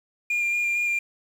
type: tone with vibrato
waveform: sine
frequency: 2405 Hz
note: D7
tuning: 41 cents sharp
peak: -19 dBFS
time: 0.3-0.99 s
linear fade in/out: 5 ms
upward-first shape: square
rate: 4.4 Hz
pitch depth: 11 cents each way
effects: tanh soft clip ceiling -21 dBFS + 8-bit